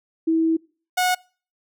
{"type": "tone pair in turn", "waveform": ["sine", "sawtooth"], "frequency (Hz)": [324.6, 730.2], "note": ["E4", "F#5"], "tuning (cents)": [-27, -23], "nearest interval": "octave + major second", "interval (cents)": 1404, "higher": "second", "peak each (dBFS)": [-16, -14], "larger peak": "second", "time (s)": [[0.27, 0.57], [0.97, 1.15]], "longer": "first", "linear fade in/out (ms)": 10, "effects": ["noise-tail reverb RT60 0.4 s tail -25 dB re dry"]}